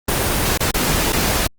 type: noise with dropouts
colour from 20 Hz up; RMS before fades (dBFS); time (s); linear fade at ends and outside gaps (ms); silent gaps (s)
pink; -18; 0.08-1.47; 5; 0.576-0.604 / 0.711-0.741 / 1.124-1.129
effects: Opus 24 kbps